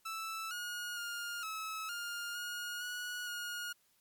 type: tone with pitch steps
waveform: sawtooth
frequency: 1319 / 1440 / 1414 / 1295 / 1411 / 1435 / 1460 / 1435 Hz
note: E6 / F#6 / F6 / E6 / F6 / F6 / F#6 / F6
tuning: +1 / -47 / +21 / -31 / +17 / +47 / -24 / +47 cents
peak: -35 dBFS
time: 0.05-3.73 s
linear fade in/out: 10 ms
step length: 460 ms
effects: white hiss -72 dBFS RMS until 4 s + MP3 96 kbps